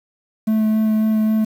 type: tone with vibrato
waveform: triangle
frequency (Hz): 217.5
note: A3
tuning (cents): -20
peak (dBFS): -12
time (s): 0.47-1.45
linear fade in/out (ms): 10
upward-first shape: sine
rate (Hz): 3.7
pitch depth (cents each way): 9
effects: 7-bit